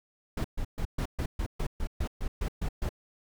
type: noise bursts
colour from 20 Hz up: brown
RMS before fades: -30 dBFS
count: 13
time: 0.37-2.892 s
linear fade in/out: 5 ms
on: 74 ms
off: 130 ms
effects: none